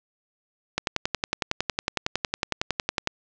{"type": "click train", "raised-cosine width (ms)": 0.2, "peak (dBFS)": -6, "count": 26, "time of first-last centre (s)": [0.78, 3.074], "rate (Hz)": 10.9, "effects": ["low-pass 7000 Hz 12 dB/octave"]}